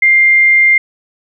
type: tone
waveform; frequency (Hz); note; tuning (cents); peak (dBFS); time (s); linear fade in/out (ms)
sine; 2100; C7; +6; -5; 0.02-0.78; 5
effects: none